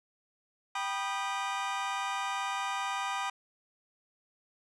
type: chord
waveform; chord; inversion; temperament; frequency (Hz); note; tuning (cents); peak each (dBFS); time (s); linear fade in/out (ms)
sawtooth; G augmented; none; just; 784 / 980 / 1225; G5 / B5 / D#6; 0 / -14 / -27; -32; 0.75-3.3; 5
effects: low-pass 6000 Hz 12 dB/octave